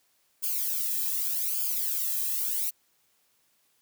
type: noise with flanger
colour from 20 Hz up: violet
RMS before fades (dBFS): -29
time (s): 0.42-2.71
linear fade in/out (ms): 20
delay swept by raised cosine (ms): 0.51 to 1.41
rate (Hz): 0.84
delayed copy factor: -0.9
effects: white hiss -69 dBFS RMS until 3.81 s + high-pass 80 Hz 12 dB/octave